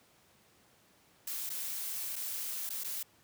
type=noise with dropouts; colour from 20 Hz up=blue; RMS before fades=-38 dBFS; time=1.27-3.03 s; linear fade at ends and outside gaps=5 ms; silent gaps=1.494-1.5 / 2.158-2.162 / 2.693-2.702 / 2.837-2.843 s; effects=pink hiss -65 dBFS RMS until 3.23 s + high-pass 100 Hz 12 dB/octave